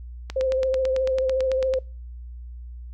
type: click train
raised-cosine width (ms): 0.2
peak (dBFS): -15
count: 14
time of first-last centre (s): 0.3-1.738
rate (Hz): 9.04
type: tone with vibrato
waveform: sine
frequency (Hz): 523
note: C5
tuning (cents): -1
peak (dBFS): -20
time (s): 0.36-1.79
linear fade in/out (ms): 5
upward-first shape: sine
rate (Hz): 14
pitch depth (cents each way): 26
effects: noise-tail reverb RT60 0.3 s tail -24 dB re dry + added 60 Hz sine -35 dBFS peak until 2.93 s